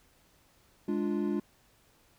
triangle chord, D diminished, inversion second, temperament equal, 207.7 / 293.7 / 349.2 Hz, Ab3 / D4 / F4, 0 / 0 / 0 cents, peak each -30 / -31 / -31 dBFS, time 0.88-1.4 s, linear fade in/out 5 ms, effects pink hiss -65 dBFS RMS until 2.18 s

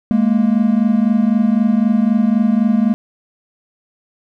triangle tone pair together, 208.6 / 232.5 Hz, G#3 / A#3, +8 / -4 cents, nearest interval major second, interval 188 cents, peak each -12 dBFS, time 0.11-2.94 s, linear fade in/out 0 ms, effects none

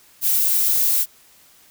violet noise, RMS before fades -18 dBFS, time 0.21-1.06 s, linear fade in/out 50 ms, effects white hiss -52 dBFS RMS until 1.7 s

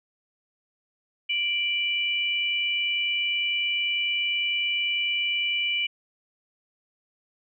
sine tone pair together, 2349 / 2960 Hz, D7 / F#7, 0 / 0 cents, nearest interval major third, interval 400 cents, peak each -26 dBFS, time 1.29-5.87 s, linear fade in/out 10 ms, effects none

